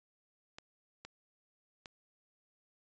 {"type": "clicks", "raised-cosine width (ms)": 0.2, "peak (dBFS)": -29, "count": 3, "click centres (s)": [0.585, 1.05, 1.858], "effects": ["resampled to 16000 Hz"]}